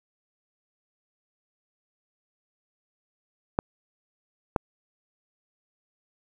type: clicks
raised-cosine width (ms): 1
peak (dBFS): -8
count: 2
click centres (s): 3.589 / 4.562
effects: 8-bit